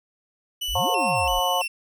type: tone with vibrato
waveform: 40% pulse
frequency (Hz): 2832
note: F7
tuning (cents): +23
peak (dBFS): -25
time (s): 0.61-1.68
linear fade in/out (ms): 10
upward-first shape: square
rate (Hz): 1.5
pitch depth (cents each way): 82
type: exponential two-way sweep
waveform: sine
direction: up then down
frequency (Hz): 32.45 to 527 to 32.45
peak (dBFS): -29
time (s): 0.68-1.4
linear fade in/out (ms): 10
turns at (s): 0.91
type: harmonic tone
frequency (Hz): 179.9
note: F#3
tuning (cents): -48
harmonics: 3 / 4 / 5 / 6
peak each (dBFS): -28 / -25 / -26 / -28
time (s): 0.75-1.62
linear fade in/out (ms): 5
effects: none